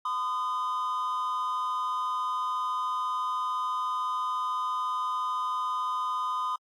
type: tone pair together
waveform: triangle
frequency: 1018.1 / 1232 Hz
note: C6 / D#6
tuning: -48 / -17 cents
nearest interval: minor third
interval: 331 cents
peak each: -28 dBFS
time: 0.05-6.56 s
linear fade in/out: 5 ms
effects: tanh soft clip ceiling -19 dBFS + AAC 64 kbps